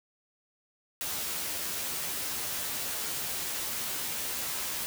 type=noise with comb filter; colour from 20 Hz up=white; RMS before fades=-34 dBFS; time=1.01-4.86 s; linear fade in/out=0 ms; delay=13 ms; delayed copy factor=+0.7; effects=none